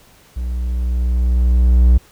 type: tone with level ramp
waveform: triangle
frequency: 61.1 Hz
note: B1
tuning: 18 cents flat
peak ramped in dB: -18 to -4 dBFS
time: 0.36-1.98 s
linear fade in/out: 10 ms
effects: pink hiss -49 dBFS RMS until 2.11 s